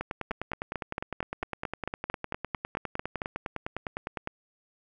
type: two click trains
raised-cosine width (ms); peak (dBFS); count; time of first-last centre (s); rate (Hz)
0.5; -16 / -17; 14 / 43; 0.31-3.218 / 0.01-4.274; 4.47 / 9.85
effects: none